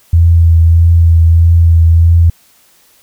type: tone with vibrato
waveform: sine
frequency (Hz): 83.4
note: E2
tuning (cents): +21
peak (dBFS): -3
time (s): 0.13-2.3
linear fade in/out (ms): 5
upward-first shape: triangle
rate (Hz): 1.6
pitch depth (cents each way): 24
effects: white hiss -48 dBFS RMS until 3.02 s